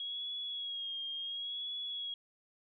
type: tone with vibrato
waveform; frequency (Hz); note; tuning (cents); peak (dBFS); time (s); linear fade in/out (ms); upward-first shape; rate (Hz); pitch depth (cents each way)
sine; 3302; G#7; -11; -37; 0-2.14; 2; sine; 0.71; 44
effects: none